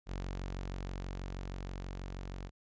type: tone with level ramp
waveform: sawtooth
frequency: 46.25 Hz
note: F#1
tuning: in tune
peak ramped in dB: -33 to -37 dBFS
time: 0.06-2.51 s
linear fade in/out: 50 ms
effects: resampled to 16000 Hz